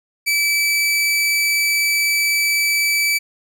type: tone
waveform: sawtooth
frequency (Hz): 2308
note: D7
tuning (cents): -31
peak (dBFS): -12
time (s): 0.26-3.19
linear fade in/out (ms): 20
effects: none